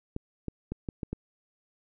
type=clicks; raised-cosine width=3 ms; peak=-20 dBFS; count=6; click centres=0.164 / 0.483 / 0.72 / 0.888 / 1.032 / 1.13 s; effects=none